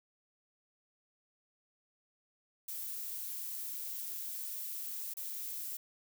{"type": "noise with dropouts", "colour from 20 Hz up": "violet", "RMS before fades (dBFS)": -41, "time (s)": [2.68, 5.77], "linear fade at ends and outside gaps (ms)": 5, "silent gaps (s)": [5.138, 5.169], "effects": []}